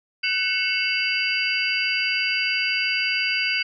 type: tone cluster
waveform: sine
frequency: 1501 / 2192 / 2687 / 2964 / 4751 Hz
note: F#6 / C#7 / E7 / F#7 / D8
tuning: +24 / -20 / +33 / +2 / +19 cents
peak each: -29 / -26 / -25 / -30 / -27 dBFS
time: 0.23-3.63 s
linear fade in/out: 10 ms
effects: none

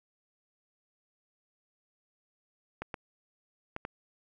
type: clicks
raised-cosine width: 0.5 ms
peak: -21 dBFS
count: 4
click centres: 2.82 / 2.942 / 3.764 / 3.851 s
effects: none

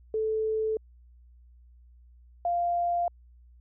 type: tone pair in turn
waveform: sine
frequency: 437.3 / 695.7 Hz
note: A4 / F5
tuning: -11 / -7 cents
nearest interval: minor sixth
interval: 804 cents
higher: second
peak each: -25 / -24 dBFS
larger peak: second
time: 0.14-0.77 / 2.45-3.08 s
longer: neither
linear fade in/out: 2 ms
effects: added 60 Hz sine -52 dBFS peak until 3.6 s

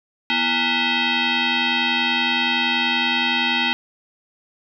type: tone with frequency modulation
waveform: sine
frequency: 333.3 Hz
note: E4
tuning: 19 cents sharp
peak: -17 dBFS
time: 0.3-3.73 s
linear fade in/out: 0 ms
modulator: 576 Hz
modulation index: 6
effects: none

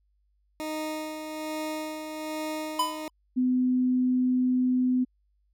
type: tone with tremolo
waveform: 20% pulse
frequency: 310 Hz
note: D#4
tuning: 6 cents flat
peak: -25 dBFS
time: 0.6-3.08 s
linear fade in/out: 0 ms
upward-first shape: sine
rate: 1.2 Hz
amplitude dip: 45%
type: tone with exponential decay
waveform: square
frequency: 1000 Hz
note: B5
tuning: 21 cents sharp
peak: -21 dBFS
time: 2.79-3.1 s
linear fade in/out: 5 ms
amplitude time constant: 66 ms
type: tone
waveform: sine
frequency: 252.9 Hz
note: B3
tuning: 41 cents sharp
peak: -21 dBFS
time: 3.36-5.05 s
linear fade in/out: 20 ms
effects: added 50 Hz sine -66 dBFS peak until 5.53 s

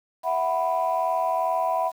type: chord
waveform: sine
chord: E suspended second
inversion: none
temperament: just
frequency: 659.3 / 741.7 / 988.9 Hz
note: E5 / F#5 / B5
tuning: 0 / +4 / +2 cents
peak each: -25 dBFS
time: 0.23-1.92 s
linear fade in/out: 50 ms
effects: tanh soft clip ceiling -14 dBFS + 8-bit

